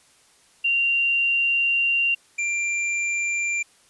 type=tone pair in turn; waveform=sine / square; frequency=2769 / 2372 Hz; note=F7 / D7; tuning=-15 / +17 cents; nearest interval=minor third; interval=268 cents; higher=first; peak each=-18 / -23 dBFS; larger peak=first; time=0.64-2.15 / 2.38-3.63 s; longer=first; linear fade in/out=10 ms; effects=white hiss -57 dBFS RMS until 3.89 s + resampled to 24000 Hz